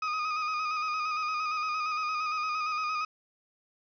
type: tone with vibrato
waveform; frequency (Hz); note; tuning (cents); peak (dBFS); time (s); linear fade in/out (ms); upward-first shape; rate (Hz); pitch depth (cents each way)
35% pulse; 1244.5; D#6; 0; -27; 0.02-3.05; 5; square; 8.7; 30
effects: resampled to 11025 Hz + 9-bit